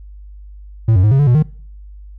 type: tone with pitch steps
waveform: triangle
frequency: 112 / 92 / 106.3 / 135.6 / 144.9 / 121.8 / 153.5 Hz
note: A2 / F#2 / G#2 / C#3 / D3 / B2 / D#3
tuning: +31 / -9 / +41 / -38 / -23 / -24 / -23 cents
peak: -6 dBFS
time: 0.88-1.426 s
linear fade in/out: 5 ms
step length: 78 ms
effects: noise-tail reverb RT60 0.5 s tail -23 dB re dry + added 50 Hz sine -33 dBFS peak until 2.18 s